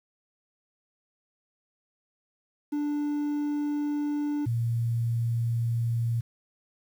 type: tone pair in turn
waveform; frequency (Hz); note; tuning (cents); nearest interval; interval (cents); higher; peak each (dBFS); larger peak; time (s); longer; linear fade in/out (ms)
triangle / sine; 293.7 / 116.55; D4 / A#2; 0 / 0; octave + major third; 1600; first; -24 / -24; neither; 2.72-4.46 / 4.46-6.21; second; 10
effects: 9-bit